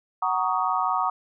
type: chord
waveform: sine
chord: D# minor seventh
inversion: first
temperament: just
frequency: 746.7 / 933.4 / 1120.1 / 1244.5 Hz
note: F#5 / A#5 / C#6 / D#6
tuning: +16 / +2 / +18 / 0 cents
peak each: -27 dBFS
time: 0.22-1.1 s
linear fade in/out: 5 ms
effects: none